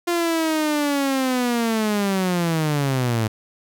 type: linear sweep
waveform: sawtooth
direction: down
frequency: 349.2 to 106.7 Hz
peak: -15 dBFS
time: 0.07-3.28 s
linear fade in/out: 10 ms
effects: none